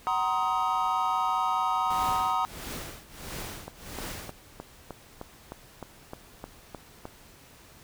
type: chord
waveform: triangle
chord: C half-diminished seventh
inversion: second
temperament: just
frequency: 753.5 / 941.9 / 1046.5 / 1255.8 Hz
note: Gb5 / Bb5 / C6 / Eb6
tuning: +31 / +18 / 0 / +16 cents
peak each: -29 / -27 / -31 / -27 dBFS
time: 0.07-2.45 s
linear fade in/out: 0 ms
type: noise with tremolo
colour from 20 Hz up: pink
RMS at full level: -36 dBFS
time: 1.9-4.31 s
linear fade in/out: 5 ms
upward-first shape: triangle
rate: 1.5 Hz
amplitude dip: 100%
type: click train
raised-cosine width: 1 ms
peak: -23 dBFS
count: 12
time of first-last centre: 3.68-7.054 s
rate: 3.26 Hz
effects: pink hiss -53 dBFS RMS until 7.83 s